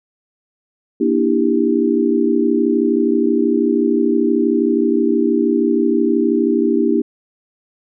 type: chord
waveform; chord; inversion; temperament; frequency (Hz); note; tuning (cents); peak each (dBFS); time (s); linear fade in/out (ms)
sine; E half-diminished seventh; second; just; 237.3 / 296.7 / 329.6 / 395.6; Bb3 / D4 / E4 / G4; +31 / +18 / 0 / +16; -18; 1-7.02; 10
effects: none